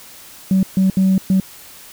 sine tone bursts at uneven times, 190 Hz, F#3, 46 cents sharp, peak -9 dBFS, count 4, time 0.51-0.63 / 0.77-0.9 / 0.97-1.18 / 1.3-1.4 s, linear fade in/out 2 ms, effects tanh soft clip ceiling -8 dBFS + white hiss -40 dBFS RMS until 1.92 s

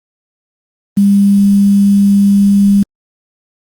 sine tone with quantisation, 200.2 Hz, G3, 37 cents sharp, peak -5 dBFS, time 0.97-2.83 s, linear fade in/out 5 ms, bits 5, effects Opus 24 kbps

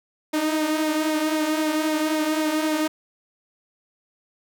sawtooth tone with flanger, 310 Hz, D#4, 6 cents flat, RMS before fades -23 dBFS, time 0.33-2.88 s, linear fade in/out 10 ms, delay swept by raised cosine 0.65 to 4.55 ms, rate 3.8 Hz, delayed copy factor -0.5, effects none

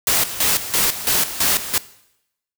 white noise with tremolo, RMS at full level -17 dBFS, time 0.07-1.78 s, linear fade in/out 2 ms, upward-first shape square, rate 3 Hz, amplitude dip 75%, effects noise-tail reverb RT60 0.8 s tail -18 dB re dry

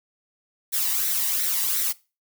blue noise with flanger, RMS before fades -24 dBFS, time 0.72-1.93 s, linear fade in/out 20 ms, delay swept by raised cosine 0.51 to 1.07 ms, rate 2.8 Hz, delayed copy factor +0.55, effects noise-tail reverb RT60 0.3 s tail -21 dB re dry

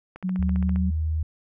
click train, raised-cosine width 0.5 ms, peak -25 dBFS, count 10, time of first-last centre 0.16-0.76 s, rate 15 Hz
sine tone with vibrato, 185 Hz, F#3, in tune, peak -23 dBFS, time 0.23-0.91 s, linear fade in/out 20 ms, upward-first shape sine, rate 17 Hz, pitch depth 15 cents each way
sine tone with pitch glide, 75.8 to 78.75 Hz, D#2 to D#2, -45 to +21 cents, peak -22 dBFS, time 0.39-1.23 s, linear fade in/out 5 ms, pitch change +66 cents, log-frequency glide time 0.62-0.85 s
effects none

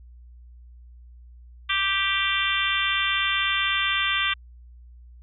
harmonic tone, 392 Hz, G4, in tune, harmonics 3 / 4 / 5 / 6 / 7 / 8 / 9, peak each -29 / -29 / -29 / -29 / -29 / -29 / -29 dBFS, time 1.69-4.34 s, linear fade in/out 10 ms, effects added 60 Hz sine -44 dBFS peak until 5.22 s

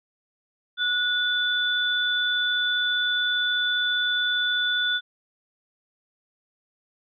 sine tone pair together, 1463 / 3485 Hz, F#6 / A7, -20 / -17 cents, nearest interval octave + minor third, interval 1503 cents, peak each -24 dBFS, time 0.77-5.01 s, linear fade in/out 50 ms, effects none

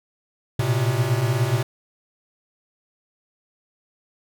square tone cluster, 113.6 / 120.9 / 130.4 Hz, A#2 / B2 / C3, -44 / -36 / -5 cents, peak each -24 / -27 / -23 dBFS, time 0.59-1.63 s, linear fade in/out 5 ms, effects none

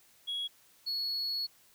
sine tone pair in turn, 3327 / 4366 Hz, G#7 / C#8, +2 / -27 cents, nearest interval perfect fourth, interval 471 cents, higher second, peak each -31 / -29 dBFS, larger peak second, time 0.27-0.48 / 0.86-1.47 s, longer second, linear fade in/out 20 ms, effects tanh soft clip ceiling -30 dBFS + white hiss -63 dBFS RMS until 1.74 s

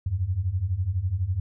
sine beating tone pair, 85.1 / 97.1 Hz, F2 / G2, -44 / -16 cents, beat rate 12 Hz, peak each -28 / -25 dBFS, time 0.06-1.4 s, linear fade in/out 5 ms, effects none

